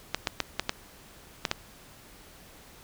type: clicks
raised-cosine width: 0.2 ms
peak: -8 dBFS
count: 7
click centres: 0.146 / 0.272 / 0.403 / 0.596 / 0.694 / 1.452 / 1.514 s
effects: pink hiss -52 dBFS RMS until 2.83 s